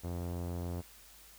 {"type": "tone with low-pass filter", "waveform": "sawtooth", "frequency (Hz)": 87.2, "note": "F2", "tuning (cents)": -2, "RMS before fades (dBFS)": -38, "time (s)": [0.03, 0.82], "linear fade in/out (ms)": 20, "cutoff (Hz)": 740, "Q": 0.96, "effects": ["added 50 Hz sine -63 dBFS peak until 1.38 s", "white hiss -57 dBFS RMS until 1.38 s"]}